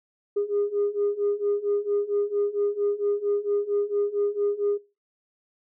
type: beating tone pair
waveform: sine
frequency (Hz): 406.2 / 410.6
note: G#4 / G#4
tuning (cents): -38 / -20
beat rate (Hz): 4.4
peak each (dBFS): -26 / -24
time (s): 0.36-4.78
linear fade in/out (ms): 10
effects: noise-tail reverb RT60 0.3 s tail -22 dB re dry + tanh soft clip ceiling -17 dBFS